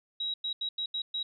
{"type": "tone bursts at uneven times", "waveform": "sine", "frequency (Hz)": 3845, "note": "B7", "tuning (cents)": -47, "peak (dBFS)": -30, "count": 6, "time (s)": [[0.2, 0.34], [0.44, 0.53], [0.61, 0.69], [0.78, 0.86], [0.94, 1.02], [1.14, 1.23]], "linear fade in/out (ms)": 5, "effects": []}